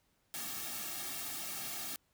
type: noise with comb filter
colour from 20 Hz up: white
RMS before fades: -41 dBFS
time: 0.34-1.96 s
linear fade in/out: 0 ms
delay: 2 ms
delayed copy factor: -0.8
effects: pink hiss -75 dBFS RMS until 2.13 s